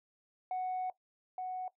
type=tone pair in turn; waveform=sine; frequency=740 / 740 Hz; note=F#5 / F#5; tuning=0 / 0 cents; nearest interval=unison; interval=0 cents; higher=neither; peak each=-31 / -35 dBFS; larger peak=first; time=0.51-0.9 / 1.38-1.68 s; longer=first; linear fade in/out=2 ms; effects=noise-tail reverb RT60 0.1 s tail -17 dB re dry + tanh soft clip ceiling -31 dBFS